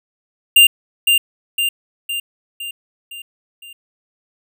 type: tone with echo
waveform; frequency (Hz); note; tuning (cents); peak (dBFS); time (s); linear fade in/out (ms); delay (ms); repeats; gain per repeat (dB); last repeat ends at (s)
square; 2794; F7; 0; -6; 0.56-0.67; 5; 510; 6; -5; 3.73
effects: none